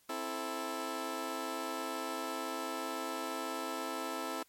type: chord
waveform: 15% pulse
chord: A minor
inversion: first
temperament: just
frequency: 264 / 330 / 440 Hz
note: C4 / E4 / A4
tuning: +16 / +2 / 0 cents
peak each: -35 / -34 / -36 dBFS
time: 0.09-4.43 s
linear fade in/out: 5 ms
effects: white hiss -68 dBFS RMS until 4.48 s + MP3 64 kbps